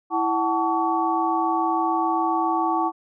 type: tone cluster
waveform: sine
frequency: 330.6 / 750 / 877 / 1132 Hz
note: E4 / F#5 / A5 / C#6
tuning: +5 / +23 / -6 / +36 cents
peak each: -25 dBFS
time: 0.1-2.92 s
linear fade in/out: 50 ms
effects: none